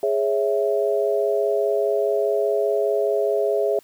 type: chord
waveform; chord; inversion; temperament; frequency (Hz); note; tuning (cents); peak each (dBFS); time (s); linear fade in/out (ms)
sine; C# minor; second; equal; 415.3 / 554.4 / 659.3; G#4 / C#5 / E5; 0 / 0 / 0; -21 / -24 / -23; 0.03-3.79; 2
effects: white hiss -54 dBFS RMS until 3.83 s